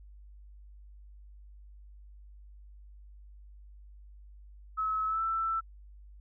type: tone with pitch glide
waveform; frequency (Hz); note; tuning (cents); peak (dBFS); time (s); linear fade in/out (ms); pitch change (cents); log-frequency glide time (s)
sine; 1291 to 1329.6; E6 to E6; -37 to +15; -28; 4.77-5.61; 20; +52; 5.06-5.22
effects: added 50 Hz sine -49 dBFS peak until 6.2 s